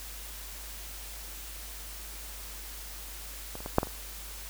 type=clicks; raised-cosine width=1 ms; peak=-25 / -29 / -22 / -6 / -16 / -28 dBFS; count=6; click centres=3.554 / 3.605 / 3.661 / 3.784 / 3.831 / 3.871 s; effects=added 50 Hz sine -44 dBFS peak until 4.49 s + white hiss -44 dBFS RMS until 4.49 s